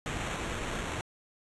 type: noise with sample-and-hold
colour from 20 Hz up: pink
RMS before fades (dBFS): -35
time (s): 0.06-1.01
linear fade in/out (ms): 0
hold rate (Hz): 4900
effects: resampled to 24000 Hz